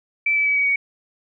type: tone with pitch steps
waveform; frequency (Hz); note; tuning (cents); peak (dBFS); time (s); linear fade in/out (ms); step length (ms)
sine; 2323 / 2303 / 2283 / 2263 / 2244; D7 / D7 / D7 / C#7 / C#7; -20 / -34 / -50 / +35 / +21; -16; 0.26-0.76; 5; 100
effects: none